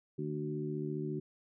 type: harmonic tone with a mistuned harmonic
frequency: 74.8 Hz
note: D2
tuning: 32 cents sharp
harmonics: 2 / 3 / 4 / 5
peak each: -38 / -43 / -41 / -39 dBFS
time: 0.18-1.2 s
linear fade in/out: 10 ms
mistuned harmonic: 2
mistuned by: +16 cents
effects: none